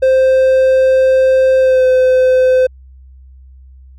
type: tone with pitch glide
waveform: triangle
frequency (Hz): 523.3 to 513.1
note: C5 to C5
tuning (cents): 0 to -34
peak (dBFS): -5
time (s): 0.02-2.67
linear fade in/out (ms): 10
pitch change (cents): -34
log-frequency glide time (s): 1.59-1.85
effects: added 65 Hz sine -36 dBFS peak until 3.98 s